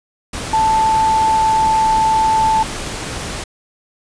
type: tone in noise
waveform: sine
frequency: 880 Hz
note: A5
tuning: in tune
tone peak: -11 dBFS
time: 0.53-2.63 s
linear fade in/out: 5 ms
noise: pink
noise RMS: -25 dBFS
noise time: 0.33-3.44 s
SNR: +11 dB
effects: resampled to 22050 Hz